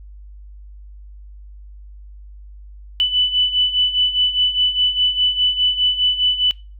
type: beating tone pair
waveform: sine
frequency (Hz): 2984 / 2988.9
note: F#7 / F#7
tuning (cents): +14 / +17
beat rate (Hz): 4.9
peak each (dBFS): -21 / -16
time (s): 3-6.51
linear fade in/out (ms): 0
effects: noise-tail reverb RT60 0.3 s tail -22 dB re dry + added 50 Hz sine -36 dBFS peak until 6.79 s